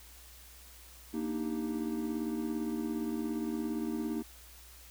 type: chord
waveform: triangle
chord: Eb major seventh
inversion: second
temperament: equal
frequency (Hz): 233.1 / 293.7 / 311.1 / 392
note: Bb3 / D4 / Eb4 / G4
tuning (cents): 0 / 0 / 0 / 0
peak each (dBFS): -34 / -40 / -34 / -40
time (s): 1.13-4.23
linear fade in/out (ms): 20
effects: added 60 Hz sine -55 dBFS peak until 4.9 s + white hiss -55 dBFS RMS until 4.9 s